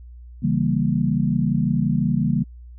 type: chord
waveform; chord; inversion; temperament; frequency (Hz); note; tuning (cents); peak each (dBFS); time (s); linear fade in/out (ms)
sine; C# diminished seventh; none; equal with one note detuned; 138.59 / 164.15 / 196 / 233.1; C#3 / E3 / G3 / Bb3; 0 / -7 / 0 / 0; -23; 0.42-2.44; 20
effects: added 60 Hz sine -38 dBFS peak until 2.78 s